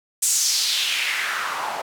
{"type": "noise with band-pass filter sweep", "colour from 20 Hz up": "white", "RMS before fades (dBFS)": -23, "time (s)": [0.22, 1.82], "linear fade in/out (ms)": 10, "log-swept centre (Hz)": [8300, 730], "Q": 2.6, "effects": []}